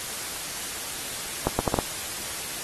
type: accelerating click train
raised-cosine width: 1 ms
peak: -8 dBFS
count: 5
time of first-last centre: 1.47-1.788 s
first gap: 120 ms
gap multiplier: 0.73
effects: white hiss -33 dBFS RMS until 2.63 s + AAC 32 kbps

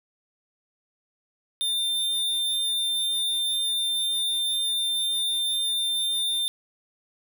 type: tone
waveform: square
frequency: 3601 Hz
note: A7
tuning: 39 cents sharp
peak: -24 dBFS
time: 1.61-6.48 s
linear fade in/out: 0 ms
effects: none

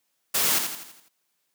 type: noise with echo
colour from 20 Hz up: white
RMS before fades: -23 dBFS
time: 0.34-0.59 s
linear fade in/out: 10 ms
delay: 83 ms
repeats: 6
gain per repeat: -6 dB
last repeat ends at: 1.088 s
effects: white hiss -74 dBFS RMS until 1.54 s + high-pass 150 Hz 12 dB/octave

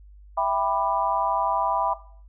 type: chord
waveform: sine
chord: E minor seventh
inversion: none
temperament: just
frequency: 659.3 / 791.1 / 988.9 / 1186.7 Hz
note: E5 / G5 / B5 / D6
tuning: 0 / +16 / +2 / +18 cents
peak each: -26 / -26 / -24 / -30 dBFS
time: 0.37-1.94 s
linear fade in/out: 10 ms
effects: noise-tail reverb RT60 0.5 s tail -17 dB re dry + added 50 Hz sine -45 dBFS peak until 2.28 s

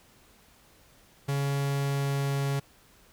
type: tone with pitch glide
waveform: 45% pulse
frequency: 139.9 to 139.09 Hz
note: C#3 to C#3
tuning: +16 to +6 cents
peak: -26 dBFS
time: 1.28-2.6 s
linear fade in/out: 10 ms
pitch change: -10 cents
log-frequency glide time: 1.58-2.43 s
effects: pink hiss -59 dBFS RMS until 3.12 s

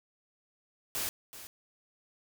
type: noise with echo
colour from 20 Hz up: white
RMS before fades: -34 dBFS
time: 0.95-1.09 s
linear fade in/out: 0 ms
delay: 380 ms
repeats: 1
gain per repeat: -13 dB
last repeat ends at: 1.47 s
effects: none

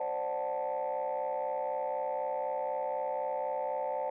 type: chord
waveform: sine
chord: D dominant seventh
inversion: third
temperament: equal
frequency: 523.3 / 587.3 / 740 / 880 Hz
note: C5 / D5 / F#5 / A5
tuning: 0 / 0 / 0 / 0 cents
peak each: -35 / -35 / -38 / -35 dBFS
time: 0-4.1 s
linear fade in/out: 5 ms
effects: tanh soft clip ceiling -25 dBFS

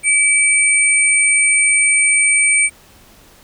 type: tone pair together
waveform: sine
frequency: 2299 / 8713 Hz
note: D7 / C#9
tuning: -37 / -31 cents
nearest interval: octave + major seventh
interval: 2306 cents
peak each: -13 dBFS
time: 0.03-2.7 s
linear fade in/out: 50 ms
effects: pink hiss -46 dBFS RMS until 3.43 s

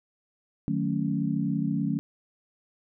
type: chord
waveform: sine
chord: D# half-diminished seventh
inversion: none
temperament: equal with one note detuned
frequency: 153.16 / 185 / 220 / 277.2 Hz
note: D#3 / F#3 / A3 / C#4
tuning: -27 / 0 / 0 / 0 cents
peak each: -30 dBFS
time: 0.68-1.99 s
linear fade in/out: 0 ms
effects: none

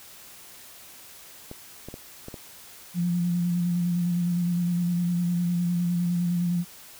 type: clicks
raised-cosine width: 2 ms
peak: -24 dBFS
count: 5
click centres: 1.514 / 1.886 / 1.941 / 2.284 / 2.342 s
type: tone with vibrato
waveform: sine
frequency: 174.61 Hz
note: F3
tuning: in tune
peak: -22 dBFS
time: 2.94-6.65 s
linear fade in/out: 50 ms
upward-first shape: square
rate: 9.8 Hz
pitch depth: 22 cents each way
effects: white hiss -47 dBFS RMS until 6.99 s

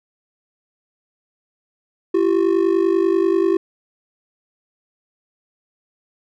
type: ring-modulated tone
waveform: triangle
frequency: 362.4 Hz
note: F#4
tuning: 36 cents flat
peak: -9 dBFS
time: 2.14-3.57 s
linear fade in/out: 5 ms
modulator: 25.1 Hz
effects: none

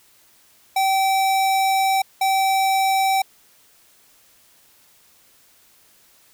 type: tone bursts at uneven times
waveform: square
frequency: 772 Hz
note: G5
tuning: 27 cents flat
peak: -17 dBFS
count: 2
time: 0.76-2.02 / 2.21-3.22 s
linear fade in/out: 5 ms
effects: white hiss -55 dBFS RMS until 6.33 s

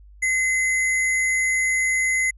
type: tone with sample-and-hold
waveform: sine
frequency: 2047 Hz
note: C7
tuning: 38 cents flat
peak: -18 dBFS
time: 0.22-2.31 s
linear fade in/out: 10 ms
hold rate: 8820 Hz
effects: added 50 Hz sine -44 dBFS peak until 2.37 s + resampled to 32000 Hz

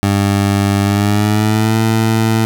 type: tone with pitch glide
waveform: 20% pulse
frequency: 100 to 111.6 Hz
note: G2 to A2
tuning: +35 to +25 cents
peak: -6 dBFS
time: 0.03-2.45 s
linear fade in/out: 0 ms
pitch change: +190 cents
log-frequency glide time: 0.84-1.78 s
effects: none

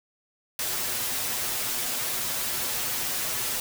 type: noise with comb filter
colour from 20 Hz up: white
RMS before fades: -29 dBFS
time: 0.59-3.6 s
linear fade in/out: 2 ms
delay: 8.1 ms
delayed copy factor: +1
effects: none

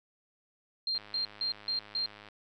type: tone bursts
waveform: sine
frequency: 4186 Hz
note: C8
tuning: in tune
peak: -29 dBFS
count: 5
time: 0.87-2.06 s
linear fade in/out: 2 ms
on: 110 ms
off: 160 ms
type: click train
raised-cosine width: 0.3 ms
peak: -33 dBFS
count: 140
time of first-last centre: 0.95-2.287 s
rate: 104 Hz
effects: none

